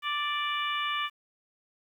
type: harmonic tone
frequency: 587.3 Hz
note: D5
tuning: in tune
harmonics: 2 / 3 / 4 / 5 / 6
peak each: -31 / -36 / -35 / -35 / -39 dBFS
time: 0.02-1.1 s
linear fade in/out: 50 ms
effects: 10-bit